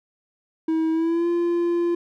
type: tone with pitch glide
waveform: triangle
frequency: 321.3 to 344.4 Hz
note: E4 to F4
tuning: -44 to -24 cents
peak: -17 dBFS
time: 0.68-1.95 s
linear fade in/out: 5 ms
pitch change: +120 cents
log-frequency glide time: 0.92-1.28 s
effects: none